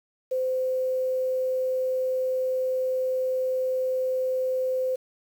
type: tone with quantisation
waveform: sine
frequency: 515 Hz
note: C5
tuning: 28 cents flat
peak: -23 dBFS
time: 0.31-4.96 s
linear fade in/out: 10 ms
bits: 8
effects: none